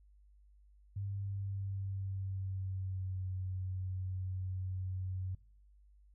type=tone with pitch glide; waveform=sine; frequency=99.3 to 93.19 Hz; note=G2 to F#2; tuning=+23 to +13 cents; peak=-36 dBFS; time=0.96-5.35 s; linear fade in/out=5 ms; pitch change=-110 cents; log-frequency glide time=1.19-3.27 s; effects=noise-tail reverb RT60 0.5 s tail -20 dB re dry + added 50 Hz sine -60 dBFS peak until 6.14 s